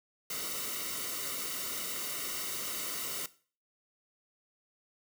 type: noise with comb filter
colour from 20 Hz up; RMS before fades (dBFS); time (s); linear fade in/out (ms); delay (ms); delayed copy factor
white; -37; 0.3-3.26; 2; 1.2; -0.7
effects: noise-tail reverb RT60 0.4 s tail -17 dB re dry